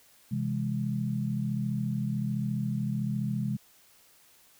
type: chord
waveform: sine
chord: C augmented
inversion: none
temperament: equal with one note detuned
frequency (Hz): 130.81 / 164.81 / 206.1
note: C3 / E3 / G#3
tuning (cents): 0 / 0 / -13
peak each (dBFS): -31 / -35 / -31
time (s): 0.31-3.57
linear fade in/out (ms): 10
effects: white hiss -60 dBFS RMS until 4.59 s